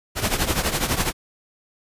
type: noise with tremolo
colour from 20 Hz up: pink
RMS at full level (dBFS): -19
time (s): 0.15-1.13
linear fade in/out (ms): 50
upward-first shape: triangle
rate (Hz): 12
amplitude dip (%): 80
effects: resampled to 32000 Hz